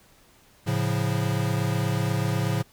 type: chord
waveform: square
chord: A augmented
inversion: none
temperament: equal with one note detuned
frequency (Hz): 110 / 138.19 / 174.61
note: A2 / C#3 / E#3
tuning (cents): 0 / -5 / 0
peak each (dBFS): -27 / -28 / -30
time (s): 0.66-2.63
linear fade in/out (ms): 20
effects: pink hiss -57 dBFS RMS until 2.72 s